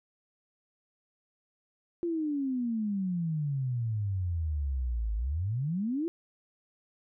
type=exponential two-way sweep; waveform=sine; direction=down then up; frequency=349.2 to 51.91 to 349.2 Hz; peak=-28 dBFS; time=2.03-6.08 s; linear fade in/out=0 ms; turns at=5.15 s; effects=none